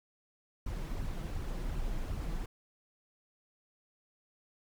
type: noise with flanger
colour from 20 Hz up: brown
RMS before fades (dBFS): -36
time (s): 0.66-2.46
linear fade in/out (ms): 5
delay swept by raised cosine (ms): 0.69 to 6.19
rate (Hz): 2.7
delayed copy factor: +0.55
effects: none